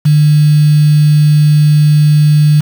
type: tone with quantisation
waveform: sine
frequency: 150 Hz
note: D3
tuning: 37 cents sharp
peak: -4 dBFS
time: 0.05-2.61 s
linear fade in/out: 10 ms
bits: 4
effects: none